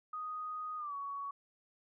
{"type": "tone with pitch glide", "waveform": "sine", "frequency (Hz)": [1244.5, 1121.6], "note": ["D#6", "C#6"], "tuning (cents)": [0, 20], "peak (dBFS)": -38, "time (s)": [0.13, 1.31], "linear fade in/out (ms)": 5, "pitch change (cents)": -180, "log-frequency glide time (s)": [0.77, 0.95], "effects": []}